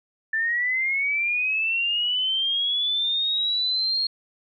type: linear sweep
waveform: sine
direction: up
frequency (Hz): 1760 to 4277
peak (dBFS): -21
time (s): 0.33-4.07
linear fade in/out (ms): 5
effects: none